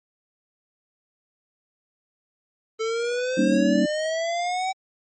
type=exponential sweep; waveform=square; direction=up; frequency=440 to 766 Hz; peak=-24 dBFS; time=2.79-4.73 s; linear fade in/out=20 ms
type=chord; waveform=sine; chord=Eb dominant seventh; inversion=first; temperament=just; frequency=194.45 / 233.3 / 280 / 311.1 Hz; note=G3 / Bb3 / Db4 / Eb4; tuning=-14 / +2 / +18 / 0 cents; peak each=-23 dBFS; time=3.37-3.86 s; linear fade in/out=10 ms
effects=MP3 32 kbps